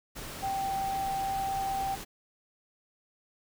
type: tone in noise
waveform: sine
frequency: 780 Hz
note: G5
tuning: 9 cents flat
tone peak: -29 dBFS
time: 0.42-1.96 s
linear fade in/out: 20 ms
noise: pink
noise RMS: -41 dBFS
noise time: 0.15-2.05 s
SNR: +9 dB
effects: none